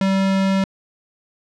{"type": "tone", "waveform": "square", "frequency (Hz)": 193, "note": "G3", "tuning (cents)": -27, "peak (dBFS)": -16, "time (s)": [0.01, 0.64], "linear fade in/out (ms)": 2, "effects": ["low-pass 5000 Hz 12 dB/octave"]}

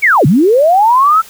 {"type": "linear two-way sweep", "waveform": "sine", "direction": "down then up", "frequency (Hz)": [2349, 123.8, 1346], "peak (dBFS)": -5, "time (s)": [0.02, 1.22], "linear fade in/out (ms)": 20, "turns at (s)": 0.26, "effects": ["white hiss -37 dBFS RMS until 1.29 s"]}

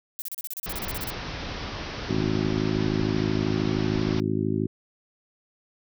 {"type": "noise bursts", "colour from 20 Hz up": "violet", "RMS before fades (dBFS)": -33, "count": 15, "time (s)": [0.19, 1.102], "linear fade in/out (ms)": 0, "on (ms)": 30, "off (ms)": 33}
{"type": "low-pass noise", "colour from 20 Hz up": "pink", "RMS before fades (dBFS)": -34, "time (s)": [0.66, 4.2], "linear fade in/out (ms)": 0, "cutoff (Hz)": 5700, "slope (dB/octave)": 96}
{"type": "harmonic tone", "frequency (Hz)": 53, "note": "G#1", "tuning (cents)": 36, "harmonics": [2, 3, 4, 5, 6, 7], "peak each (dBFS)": [-30, -30, -30, -30, -30, -30], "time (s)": [2.09, 4.67], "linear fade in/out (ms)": 5}
{"effects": []}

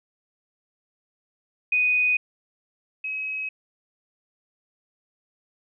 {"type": "tone pair in turn", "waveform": "sine", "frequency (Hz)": [2489, 2550], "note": ["D#7", "D#7"], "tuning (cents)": [0, 42], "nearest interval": "unison", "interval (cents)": 42, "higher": "second", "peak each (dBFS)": [-18, -27], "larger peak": "first", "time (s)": [[1.72, 2.17], [3.04, 3.49]], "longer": "neither", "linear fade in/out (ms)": 5, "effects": []}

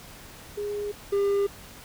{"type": "tone pair in turn", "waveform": ["sine", "triangle"], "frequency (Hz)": [412.3, 400.6], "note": ["G#4", "G4"], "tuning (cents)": [-13, 38], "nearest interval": "unison", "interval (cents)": 49, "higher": "first", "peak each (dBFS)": [-28, -19], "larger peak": "second", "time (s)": [[0.57, 0.92], [1.12, 1.47]], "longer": "neither", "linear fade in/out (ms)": 10, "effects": ["pink hiss -46 dBFS RMS until 1.84 s"]}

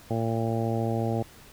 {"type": "harmonic tone", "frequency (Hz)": 114, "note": "A#2", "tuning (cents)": -38, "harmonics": [1, 2, 3, 4, 5, 6, 7], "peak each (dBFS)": [-28, -31, -33, -34, -35, -36, -36], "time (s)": [0.1, 1.23], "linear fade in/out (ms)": 10, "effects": ["pink hiss -51 dBFS RMS until 1.52 s"]}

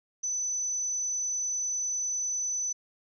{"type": "tone", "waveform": "sine", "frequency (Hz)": 6010, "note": "F#8", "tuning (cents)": 26, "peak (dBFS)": -28, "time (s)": [0.23, 2.73], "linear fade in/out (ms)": 10, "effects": []}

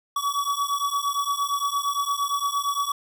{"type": "beating tone pair", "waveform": "square", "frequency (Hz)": [1131, 1139.7], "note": ["C#6", "C#6"], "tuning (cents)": [34, 48], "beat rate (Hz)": 8.7, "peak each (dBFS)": -27, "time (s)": [0.16, 2.92], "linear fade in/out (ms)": 5, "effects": []}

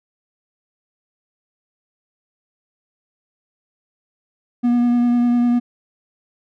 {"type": "tone with vibrato", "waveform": "triangle", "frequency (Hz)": 241.1, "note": "B3", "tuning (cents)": -41, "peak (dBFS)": -11, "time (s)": [4.63, 5.6], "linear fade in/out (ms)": 20, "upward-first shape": "sine", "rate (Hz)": 10, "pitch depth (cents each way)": 14, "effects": []}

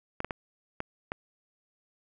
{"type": "clicks", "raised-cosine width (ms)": 0.5, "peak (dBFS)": -17, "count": 5, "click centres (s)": [0.204, 0.246, 0.308, 0.804, 1.119], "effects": []}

